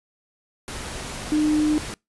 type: tone in noise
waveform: sine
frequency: 303.7 Hz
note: D#4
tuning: 42 cents flat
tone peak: -17 dBFS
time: 1.32-1.78 s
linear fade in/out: 0 ms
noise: pink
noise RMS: -33 dBFS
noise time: 0.68-1.94 s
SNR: +13 dB
effects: noise-tail reverb RT60 0.2 s tail -26 dB re dry + resampled to 24000 Hz